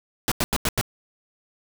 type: noise bursts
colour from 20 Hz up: pink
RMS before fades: -22 dBFS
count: 5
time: 0.28-0.812 s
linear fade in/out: 0 ms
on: 36 ms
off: 88 ms
effects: none